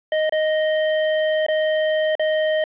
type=tone with dropouts; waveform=square; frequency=622.3 Hz; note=D#5; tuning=in tune; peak=-18 dBFS; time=0.12-2.64 s; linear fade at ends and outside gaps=2 ms; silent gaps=0.295-0.323 / 1.465-1.484 / 2.153-2.195 s; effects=resampled to 8000 Hz + 8-bit